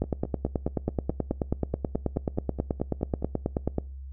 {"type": "two click trains", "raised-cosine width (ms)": 2, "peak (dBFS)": [-22, -12], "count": [16, 36], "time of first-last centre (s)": [[0.04, 3.225], [0.02, 3.783]], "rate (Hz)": [4.71, 9.3], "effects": ["noise-tail reverb RT60 0.4 s tail -24 dB re dry", "added 67 Hz sine -37 dBFS peak until 4.12 s"]}